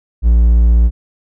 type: tone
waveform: triangle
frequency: 57.7 Hz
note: A#1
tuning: 17 cents flat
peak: -4 dBFS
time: 0.22-0.91 s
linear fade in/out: 50 ms
effects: none